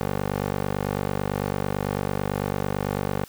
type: tone with band-pass filter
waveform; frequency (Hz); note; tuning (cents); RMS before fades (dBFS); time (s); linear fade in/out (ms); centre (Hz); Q
15% pulse; 49; G1; 0; -27; 0.01-3.24; 0; 590; 0.56
effects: white hiss -49 dBFS RMS until 3.28 s